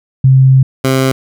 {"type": "tone pair in turn", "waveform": ["sine", "15% pulse"], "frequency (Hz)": [132.3, 132.3], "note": ["C3", "C3"], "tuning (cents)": [20, 20], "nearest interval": "unison", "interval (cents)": 0, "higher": "neither", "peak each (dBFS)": -3, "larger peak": "neither", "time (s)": [[0.24, 0.63], [0.84, 1.12]], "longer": "first", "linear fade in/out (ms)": 5, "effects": []}